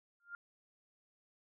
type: tone with exponential growth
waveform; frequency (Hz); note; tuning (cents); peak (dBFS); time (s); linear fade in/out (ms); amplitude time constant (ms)
sine; 1400; F6; +4; -39; 0.2-0.35; 1; 31
effects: none